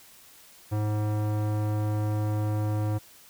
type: tone with low-pass filter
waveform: square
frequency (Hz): 105.8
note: G#2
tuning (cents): +33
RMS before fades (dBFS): -27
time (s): 0.71-2.99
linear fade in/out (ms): 20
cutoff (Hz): 1000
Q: 0.82
effects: white hiss -53 dBFS RMS until 3.29 s